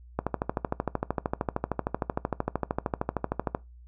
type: click train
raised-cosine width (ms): 1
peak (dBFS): -12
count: 45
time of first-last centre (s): 0.19-3.549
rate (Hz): 13.1
effects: noise-tail reverb RT60 0.2 s tail -20 dB re dry + added 60 Hz sine -47 dBFS peak until 3.87 s